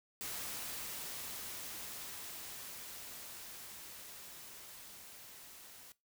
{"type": "noise with level ramp", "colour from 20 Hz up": "white", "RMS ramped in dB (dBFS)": [-42, -55], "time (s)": [0.21, 5.92], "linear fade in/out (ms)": 0, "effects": ["noise-tail reverb RT60 0.2 s tail -19 dB re dry"]}